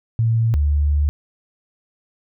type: tone pair in turn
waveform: sine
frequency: 113.9 / 73.17 Hz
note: A#2 / D2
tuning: -40 / -6 cents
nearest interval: minor sixth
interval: 766 cents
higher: first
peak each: -14 dBFS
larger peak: neither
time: 0.19-0.54 / 0.54-1.09 s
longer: second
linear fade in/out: 0 ms
effects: none